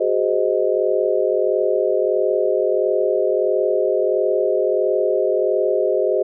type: chord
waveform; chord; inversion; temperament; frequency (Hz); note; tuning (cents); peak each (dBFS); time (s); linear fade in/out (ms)
sine; Ab dominant seventh; third; just; 373.8 / 415.3 / 519.1 / 623; Gb4 / Ab4 / C5 / Eb5; +18 / 0 / -14 / +2; -21; 0-6.23; 10
effects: none